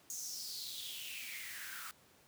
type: noise with high-pass filter sweep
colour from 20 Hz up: white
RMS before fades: -45 dBFS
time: 0.1-1.91 s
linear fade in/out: 0 ms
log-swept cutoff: 6700 to 1300 Hz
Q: 6.4
effects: pink hiss -65 dBFS RMS until 2.27 s + high-pass 100 Hz 12 dB/octave